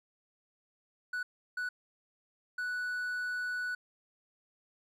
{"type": "tone bursts at uneven times", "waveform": "triangle", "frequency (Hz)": 1480, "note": "F#6", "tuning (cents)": 0, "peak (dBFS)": -31, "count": 3, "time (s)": [[1.13, 1.23], [1.57, 1.69], [2.58, 3.75]], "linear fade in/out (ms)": 5, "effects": []}